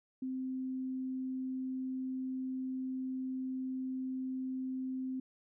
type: tone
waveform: sine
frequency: 259.8 Hz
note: C4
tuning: 12 cents flat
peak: -35 dBFS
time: 0.22-5.2 s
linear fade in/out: 5 ms
effects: none